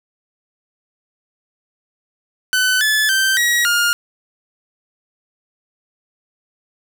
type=tone with pitch steps; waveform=sawtooth; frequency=1509 / 1728 / 1556 / 1909 / 1415 Hz; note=F#6 / A6 / G6 / A#6 / F6; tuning=+34 / -32 / -13 / +41 / +22 cents; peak=-10 dBFS; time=2.53-3.93 s; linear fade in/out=0 ms; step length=280 ms; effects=none